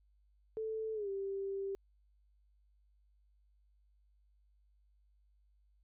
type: tone with pitch glide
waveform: sine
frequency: 440 to 392 Hz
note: A4 to G4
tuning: 0 to 0 cents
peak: -36 dBFS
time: 0.57-1.75 s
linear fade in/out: 0 ms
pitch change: -200 cents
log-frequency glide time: 0.94-1.09 s
effects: added 50 Hz sine -67 dBFS peak until 5.83 s